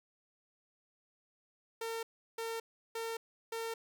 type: tone bursts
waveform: sawtooth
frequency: 454.9 Hz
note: A#4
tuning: 42 cents flat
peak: -33 dBFS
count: 4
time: 1.81-3.74 s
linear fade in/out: 5 ms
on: 220 ms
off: 350 ms
effects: none